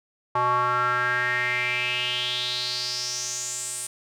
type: tone with band-pass filter sweep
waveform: square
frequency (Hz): 123.47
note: B2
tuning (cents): 0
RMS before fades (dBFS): -26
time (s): 0.35-3.87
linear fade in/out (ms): 5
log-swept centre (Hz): 1000 to 9000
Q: 5.6
effects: none